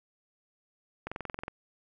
click train, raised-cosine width 0.5 ms, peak -21 dBFS, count 10, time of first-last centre 1.07-1.481 s, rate 21.9 Hz, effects none

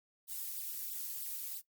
violet noise with flanger, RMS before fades -41 dBFS, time 0.27-1.62 s, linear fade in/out 50 ms, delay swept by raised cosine 0.22 to 3.22 ms, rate 3.1 Hz, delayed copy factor +0.95, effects noise-tail reverb RT60 0.1 s tail -17 dB re dry + Opus 48 kbps

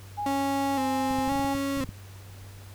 sine tone, 826 Hz, G#5, 10 cents flat, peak -28 dBFS, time 0.17-1.55 s, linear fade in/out 20 ms
35% pulse tone with vibrato, 269.1 Hz, C4, 49 cents sharp, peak -25 dBFS, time 0.26-1.84 s, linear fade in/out 2 ms, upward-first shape square, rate 0.97 Hz, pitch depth 45 cents each way
clicks, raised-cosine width 5 ms, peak -25 dBFS, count 12, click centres 1.11 / 1.187 / 1.277 / 1.32 / 1.357 / 1.396 / 1.447 / 1.551 / 1.773 / 1.806 / 1.845 / 1.891 s
effects added 97 Hz sine -43 dBFS peak until 2.74 s + pink hiss -51 dBFS RMS until 2.74 s

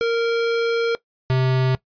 square tone pair in turn, 463.5 / 129.84 Hz, A#4 / C3, -10 / -13 cents, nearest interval octave + minor seventh, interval 2203 cents, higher first, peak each -18 / -17 dBFS, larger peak second, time 0.01-0.95 / 1.3-1.75 s, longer first, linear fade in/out 0 ms, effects noise-tail reverb RT60 0.1 s tail -19 dB re dry + resampled to 11025 Hz

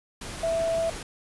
sine tone in noise, 660 Hz, E5, 2 cents sharp, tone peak -23 dBFS, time 0.43-0.9 s, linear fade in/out 5 ms, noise pink, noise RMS -37 dBFS, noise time 0.21-1.03 s, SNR +11 dB, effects resampled to 24000 Hz

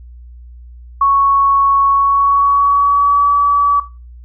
sine tone with pitch glide, 1108.7 to 1145.1 Hz, C#6 to D6, 0 to -44 cents, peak -8 dBFS, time 1.01-3.8 s, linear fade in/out 5 ms, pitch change +56 cents, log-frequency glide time 1.89-3.29 s, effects noise-tail reverb RT60 0.3 s tail -17 dB re dry + added 60 Hz sine -33 dBFS peak until 4.24 s

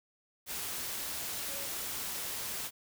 sine tone in noise, 554.4 Hz, C#5, in tune, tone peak -47 dBFS, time 1.47-1.7 s, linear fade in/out 50 ms, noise white, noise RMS -38 dBFS, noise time 0.46-2.71 s, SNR -12 dB, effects none

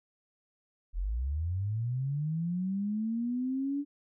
sine linear sweep, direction up, 38.89 to 289.7 Hz, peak -29 dBFS, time 0.93-3.85 s, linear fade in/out 50 ms, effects none

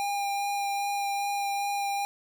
square tone with vibrato, 804 Hz, G5, 44 cents sharp, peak -28 dBFS, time 0-2.05 s, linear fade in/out 0 ms, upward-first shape sine, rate 2.5 Hz, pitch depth 10 cents each way, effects none

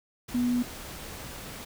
sine tone in noise, 244.6 Hz, B3, 16 cents flat, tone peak -23 dBFS, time 0.34-0.63 s, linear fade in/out 10 ms, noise pink, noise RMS -41 dBFS, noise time 0.28-1.65 s, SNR +15 dB, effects none

